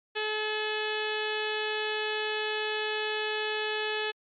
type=harmonic tone; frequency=428.8 Hz; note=A4; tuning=45 cents flat; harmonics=1 / 2 / 3 / 4 / 5 / 6 / 7 / 8 / 9 / 10; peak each=-33 / -38 / -43 / -35 / -45 / -37 / -40 / -39 / -49 / -48 dBFS; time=0.15-4.12 s; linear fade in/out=20 ms; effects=Opus 48 kbps